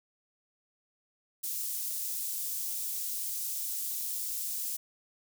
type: high-pass noise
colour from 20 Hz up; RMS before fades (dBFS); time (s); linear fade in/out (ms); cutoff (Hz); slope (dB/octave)
white; -35; 1.43-4.77; 10; 6900; 12
effects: none